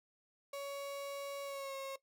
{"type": "tone with pitch glide", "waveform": "35% pulse", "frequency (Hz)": [560, 541.9], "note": ["C#5", "C#5"], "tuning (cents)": [18, -39], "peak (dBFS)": -39, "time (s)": [0.53, 1.96], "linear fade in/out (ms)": 5, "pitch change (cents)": -57, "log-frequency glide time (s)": [1.44, 1.75], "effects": ["noise-tail reverb RT60 0.1 s tail -17 dB re dry"]}